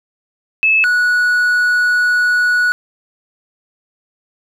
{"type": "tone pair in turn", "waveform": ["sine", "triangle"], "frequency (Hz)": [2605, 1467.1], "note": ["E7", "F#6"], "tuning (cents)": [-21, -15], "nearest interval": "minor seventh", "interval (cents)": 994, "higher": "first", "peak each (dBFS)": -9, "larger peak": "neither", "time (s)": [[0.63, 0.84], [0.84, 2.72]], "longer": "second", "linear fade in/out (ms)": 0, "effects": []}